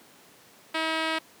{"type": "tone with low-pass filter", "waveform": "5% pulse", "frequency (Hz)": 320.3, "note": "E4", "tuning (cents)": -50, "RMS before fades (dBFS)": -28, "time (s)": [0.74, 1.19], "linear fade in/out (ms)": 10, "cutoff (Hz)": 5600, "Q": 0.51, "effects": ["pink hiss -54 dBFS RMS until 1.4 s", "high-pass 200 Hz 12 dB/octave"]}